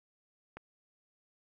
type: click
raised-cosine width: 0.5 ms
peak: -29 dBFS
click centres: 0.57 s
effects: none